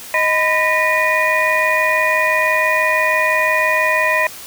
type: tone cluster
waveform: sine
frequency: 624 / 1001 / 1845 / 1951 / 2450 Hz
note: D#5 / B5 / A#6 / B6 / D#7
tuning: +5 / +23 / -18 / -22 / -27 cents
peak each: -19 dBFS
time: 0.14-4.27 s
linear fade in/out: 2 ms
effects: tanh soft clip ceiling -2 dBFS + white hiss -34 dBFS RMS until 4.46 s